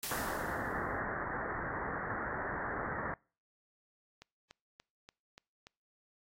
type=noise with exponential decay; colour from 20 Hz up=white; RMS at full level=-37 dBFS; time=0.03-1 s; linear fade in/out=1 ms; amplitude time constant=210 ms
type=low-pass noise; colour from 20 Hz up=white; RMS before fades=-38 dBFS; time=0.11-3.14 s; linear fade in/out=2 ms; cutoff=1900 Hz; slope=96 dB/octave
type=click train; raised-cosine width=0.2 ms; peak=-33 dBFS; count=6; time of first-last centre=4.22-5.669 s; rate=3.45 Hz
effects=noise-tail reverb RT60 0.4 s tail -26 dB re dry + AAC 48 kbps